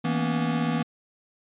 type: tone cluster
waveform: square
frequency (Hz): 162.5 / 227.5 / 242.9 / 279.5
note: E3 / A#3 / B3 / C#4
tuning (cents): -24 / -42 / -29 / +14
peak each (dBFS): -28 / -32 / -28 / -34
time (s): 0.04-0.83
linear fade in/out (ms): 10
effects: resampled to 8000 Hz